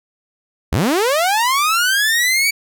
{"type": "linear sweep", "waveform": "sawtooth", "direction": "up", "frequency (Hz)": [55, 2300], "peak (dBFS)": -10, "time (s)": [0.72, 2.51], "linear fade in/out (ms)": 10, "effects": []}